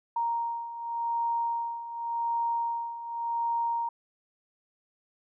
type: beating tone pair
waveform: sine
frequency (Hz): 932.3 / 933.18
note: A#5 / A#5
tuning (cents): 0 / +2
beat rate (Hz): 0.88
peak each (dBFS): -34 / -29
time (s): 0.16-3.89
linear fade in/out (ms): 5
effects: none